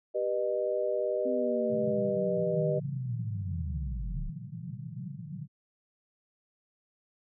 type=chord; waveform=sine; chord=G augmented; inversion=none; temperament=just; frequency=392 / 490 / 612.5 Hz; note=G4 / B4 / D#5; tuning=0 / -14 / -27 cents; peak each=-33 / -32 / -30 dBFS; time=0.14-2.8 s; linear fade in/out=20 ms
type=linear sweep; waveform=sine; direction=down; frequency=261.6 to 30.87 Hz; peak=-32 dBFS; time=1.25-4.3 s; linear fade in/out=10 ms
type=band-pass noise; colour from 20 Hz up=white; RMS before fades=-40 dBFS; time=1.69-5.48 s; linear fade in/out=50 ms; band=110 to 190 Hz; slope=96 dB/octave
effects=none